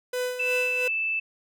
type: tone with tremolo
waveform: 45% pulse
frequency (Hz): 499.4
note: B4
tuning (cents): +19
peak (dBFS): -25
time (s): 0.13-0.88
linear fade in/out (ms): 5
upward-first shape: sine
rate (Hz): 2.9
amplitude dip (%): 60
type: tone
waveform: sine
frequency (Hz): 2637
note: E7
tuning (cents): 0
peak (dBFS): -24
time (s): 0.39-1.2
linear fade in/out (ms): 10
effects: none